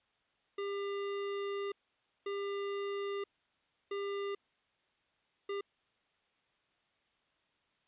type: tone bursts at uneven times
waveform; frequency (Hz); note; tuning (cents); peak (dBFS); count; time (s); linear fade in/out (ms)
square; 400.1; G4; +35; -36; 4; 0.58-1.72 / 2.26-3.24 / 3.91-4.35 / 5.49-5.61; 5
effects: white hiss -75 dBFS RMS until 7.87 s + resampled to 8000 Hz